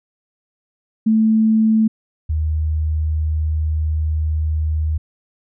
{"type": "tone pair in turn", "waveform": "sine", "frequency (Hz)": [220, 77.78], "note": ["A3", "D#2"], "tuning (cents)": [0, 0], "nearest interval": "octave + tritone", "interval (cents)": 1800, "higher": "first", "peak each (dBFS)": [-11, -16], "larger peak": "first", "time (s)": [[1.06, 1.88], [2.29, 4.98]], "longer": "second", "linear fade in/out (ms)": 10, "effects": []}